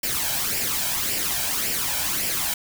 white noise with flanger, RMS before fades -25 dBFS, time 0.03-2.54 s, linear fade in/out 5 ms, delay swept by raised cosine 0.39 to 1.29 ms, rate 1.8 Hz, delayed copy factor +0.6, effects none

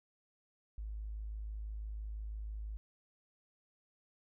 triangle tone with tanh clipping, 53 Hz, G#1, 36 cents sharp, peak -39 dBFS, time 0.78-2.77 s, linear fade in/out 0 ms, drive 3 dB, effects none

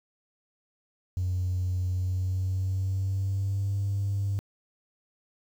triangle tone with pitch glide, 91.3 to 99.56 Hz, F#2 to G2, -23 to +27 cents, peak -22 dBFS, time 1.17-4.39 s, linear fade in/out 0 ms, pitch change +150 cents, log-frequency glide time 1.89-3.78 s, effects tanh soft clip ceiling -22 dBFS + 9-bit

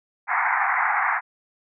pink band-pass noise, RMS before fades -22 dBFS, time 0.27-1.21 s, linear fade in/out 50 ms, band 740 to 2200 Hz, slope 96 dB/octave, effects none

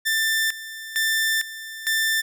sawtooth tone with tremolo, 1780 Hz, A6, 20 cents sharp, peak -16 dBFS, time 0.05-2.22 s, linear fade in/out 20 ms, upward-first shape square, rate 1.1 Hz, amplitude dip 80%, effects none

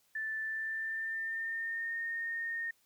sine tone with pitch glide, 1760 to 1839 Hz, A6 to A#6, 0 to -24 cents, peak -34 dBFS, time 0.15-2.71 s, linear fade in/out 5 ms, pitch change +76 cents, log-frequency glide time 0.4-1.98 s, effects white hiss -71 dBFS RMS until 2.85 s

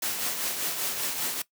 white noise with tremolo, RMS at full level -28 dBFS, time 0.02-1.42 s, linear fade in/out 5 ms, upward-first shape triangle, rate 5.1 Hz, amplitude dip 50%, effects noise-tail reverb RT60 0.1 s tail -19 dB re dry + high-pass 150 Hz 12 dB/octave

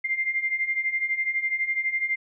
sine beating tone pair, 2093 / 2105 Hz, C7 / C7, 0 / +10 cents, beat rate 12 Hz, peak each -29 / -25 dBFS, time 0.04-2.16 s, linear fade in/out 10 ms, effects none

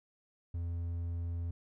triangle tone, 85.3 Hz, F2, 40 cents flat, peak -32 dBFS, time 0.54-1.51 s, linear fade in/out 5 ms, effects none

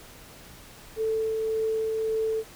sine tone with tremolo, 441.8 Hz, A4, 7 cents sharp, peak -23 dBFS, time 0.96-2.44 s, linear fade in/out 50 ms, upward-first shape triangle, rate 1.8 Hz, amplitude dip 25%, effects pink hiss -48 dBFS RMS until 2.55 s

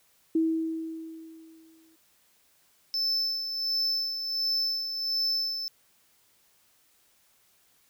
sine tone with exponential decay, 323.4 Hz, E4, 33 cents flat, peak -20 dBFS, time 0.35-1.96 s, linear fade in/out 5 ms, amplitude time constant 350 ms
triangle tone with tremolo, 5274 Hz, E8, in tune, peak -23 dBFS, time 2.94-5.68 s, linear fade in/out 0 ms, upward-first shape sine, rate 1.4 Hz, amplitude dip 55%
effects white hiss -65 dBFS RMS until 7.89 s

